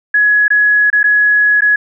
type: tone with dropouts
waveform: sine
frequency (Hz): 1682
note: G#6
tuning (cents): +22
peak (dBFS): -7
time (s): 0.14-1.76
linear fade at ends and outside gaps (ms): 5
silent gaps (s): 0.481-0.503 / 0.902-0.928 / 1.031-1.04 / 1.608-1.619
effects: none